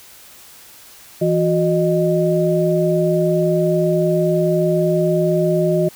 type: tone cluster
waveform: sine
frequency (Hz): 166.1 / 363.8 / 615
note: E3 / F#4 / D#5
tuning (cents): +13 / -29 / -20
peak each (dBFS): -18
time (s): 1.21-5.89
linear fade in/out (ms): 10
effects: white hiss -43 dBFS RMS until 5.95 s